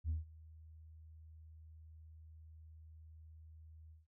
sine tone with ADSR envelope, 79.2 Hz, D#2, 31 cents sharp, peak -31 dBFS, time 0.04-4.07 s, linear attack 54 ms, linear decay 150 ms, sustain -23 dB, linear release 160 ms, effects tanh soft clip ceiling -32 dBFS

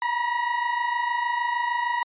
30% pulse tone pair together, 942 / 968.5 Hz, A#5 / B5, +18 / -34 cents, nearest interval unison, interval 48 cents, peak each -25 / -22 dBFS, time 0.02-2.03 s, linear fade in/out 2 ms, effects resampled to 8000 Hz

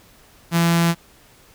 sawtooth tone with notch filter, 168.8 Hz, E3, 41 cents sharp, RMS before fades -17 dBFS, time 0.51-0.95 s, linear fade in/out 50 ms, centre 440 Hz, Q 1.1, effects pink hiss -51 dBFS RMS until 1.54 s

